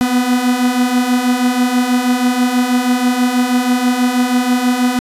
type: beating tone pair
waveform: 45% pulse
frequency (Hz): 244 / 250.2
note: B3 / B3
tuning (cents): -21 / +23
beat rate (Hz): 6.2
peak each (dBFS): -18 / -13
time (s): 0.01-4.99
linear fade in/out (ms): 0
effects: resampled to 32000 Hz